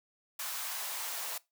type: noise with high-pass filter sweep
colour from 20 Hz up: white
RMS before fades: -38 dBFS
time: 0.39-1.38 s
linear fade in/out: 5 ms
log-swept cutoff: 990 to 660 Hz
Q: 1.5
effects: noise-tail reverb RT60 0.2 s tail -20 dB re dry